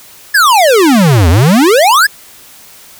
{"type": "exponential two-way sweep", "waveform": "square", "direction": "down then up", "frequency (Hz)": [1757, 77.78, 1757], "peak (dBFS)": -5, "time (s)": [0.34, 2.07], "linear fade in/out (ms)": 10, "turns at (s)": 1.29, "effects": ["white hiss -37 dBFS RMS until 2.99 s"]}